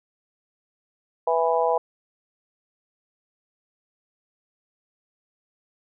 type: harmonic tone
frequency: 164.81 Hz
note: E3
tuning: in tune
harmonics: 3 / 4 / 5 / 6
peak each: -23 / -24 / -25 / -26 dBFS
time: 1.27-1.78 s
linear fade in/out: 5 ms
effects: none